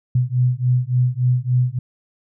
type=beating tone pair; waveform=sine; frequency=123.47 / 126.97 Hz; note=B2 / B2; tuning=0 / +48 cents; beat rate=3.5 Hz; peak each=-18 dBFS; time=0.15-1.79 s; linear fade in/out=5 ms; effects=none